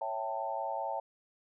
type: chord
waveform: sine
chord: A dominant seventh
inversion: first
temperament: equal with one note detuned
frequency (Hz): 554.4 / 659.3 / 784 / 894.3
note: C#5 / E5 / G5 / A5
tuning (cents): 0 / 0 / 0 / +28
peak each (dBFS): -40 / -39 / -38 / -37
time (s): 0.01-1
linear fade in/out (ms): 5
effects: none